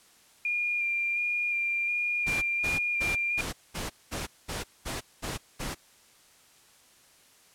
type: tone with vibrato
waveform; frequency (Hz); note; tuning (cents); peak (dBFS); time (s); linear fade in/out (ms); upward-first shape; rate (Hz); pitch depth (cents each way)
sine; 2404; D7; +40; -26; 0.45-3.41; 2; square; 1.4; 14
type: noise bursts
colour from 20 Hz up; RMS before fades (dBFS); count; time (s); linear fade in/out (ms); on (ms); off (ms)
pink; -34; 10; 2.26-5.75; 20; 160; 210
effects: white hiss -59 dBFS RMS until 7.54 s + low-pass 11000 Hz 12 dB/octave